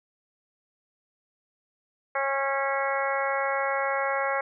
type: harmonic tone with a mistuned harmonic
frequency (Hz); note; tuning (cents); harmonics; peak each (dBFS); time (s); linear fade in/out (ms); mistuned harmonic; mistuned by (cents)
273.6; C#4; -23; 2 / 3 / 4 / 5 / 6 / 7 / 8; -29 / -31 / -32 / -33 / -34 / -34 / -35; 2.15-4.41; 5; 7; +25
effects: none